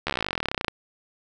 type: slowing click train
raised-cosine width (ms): 0.3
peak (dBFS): -9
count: 28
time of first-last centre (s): 0.07-0.682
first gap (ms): 13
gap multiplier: 1.04
effects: none